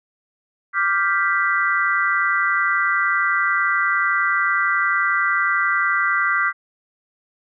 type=chord; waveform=sine; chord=G dominant seventh; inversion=second; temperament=equal; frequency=1174.7 / 1396.9 / 1568 / 1975.5 Hz; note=D6 / F6 / G6 / B6; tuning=0 / 0 / 0 / 0 cents; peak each=-22 dBFS; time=0.73-6.53 s; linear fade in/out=50 ms; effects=none